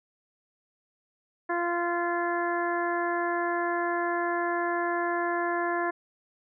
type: harmonic tone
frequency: 345.8 Hz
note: F4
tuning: 17 cents flat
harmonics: 1 / 2 / 3 / 4 / 5 / 6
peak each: -30 / -31 / -32 / -37 / -33 / -45 dBFS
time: 1.49-5.91 s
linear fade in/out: 10 ms
effects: none